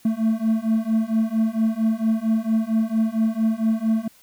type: beating tone pair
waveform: triangle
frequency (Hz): 220 / 224.4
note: A3 / A3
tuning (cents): 0 / +34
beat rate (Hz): 4.4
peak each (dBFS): -20 / -19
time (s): 0.05-4.08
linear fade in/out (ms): 5
effects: white hiss -54 dBFS RMS until 4.22 s